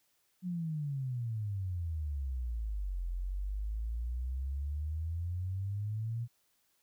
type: exponential two-way sweep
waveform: sine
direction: down then up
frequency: 185 to 43.05 to 119.6 Hz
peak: -33 dBFS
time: 0.42-6.28 s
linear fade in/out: 50 ms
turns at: 3.06 s
effects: white hiss -74 dBFS RMS until 6.82 s